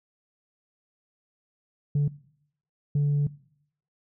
sine tone bursts at uneven times, 144.6 Hz, D3, 27 cents flat, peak -18 dBFS, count 2, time 1.95-2.08 / 2.95-3.27 s, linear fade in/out 5 ms, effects noise-tail reverb RT60 0.7 s tail -21 dB re dry + tanh soft clip ceiling -19 dBFS

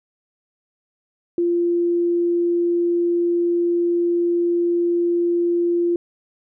sine tone, 345.5 Hz, F4, 19 cents flat, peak -16 dBFS, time 1.38-5.96 s, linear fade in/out 2 ms, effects none

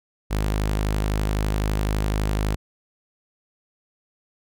sawtooth tone, 51.91 Hz, G#1, in tune, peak -17 dBFS, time 0.3-2.56 s, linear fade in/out 20 ms, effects none

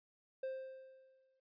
triangle tone with exponential decay, 526 Hz, C5, 9 cents sharp, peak -35 dBFS, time 0.43-1.4 s, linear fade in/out 5 ms, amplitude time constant 210 ms, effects resampled to 11025 Hz

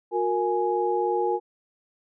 sine tone cluster, 362 / 465.1 / 834 Hz, F#4 / A#4 / G#5, -38 / -4 / +7 cents, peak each -26 dBFS, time 0.11-1.4 s, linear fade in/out 50 ms, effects none

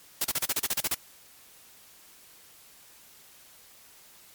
white noise bursts, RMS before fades -27 dBFS, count 11, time 0.21-0.946 s, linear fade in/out 5 ms, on 36 ms, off 34 ms, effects white hiss -54 dBFS RMS until 4.34 s + MP3 96 kbps

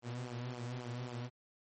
sawtooth tone with flanger, 122.4 Hz, B2, 15 cents flat, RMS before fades -42 dBFS, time 0.02-1.3 s, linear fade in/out 50 ms, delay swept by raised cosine 0.49 to 5.79 ms, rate 3.7 Hz, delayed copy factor -0.7, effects MP3 32 kbps

